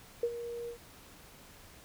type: tone with ADSR envelope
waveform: sine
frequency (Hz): 472.3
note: A#4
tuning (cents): +23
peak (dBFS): -25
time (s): 0.23-0.78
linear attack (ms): 4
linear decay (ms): 57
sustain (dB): -12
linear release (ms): 96
effects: pink hiss -55 dBFS RMS until 1.84 s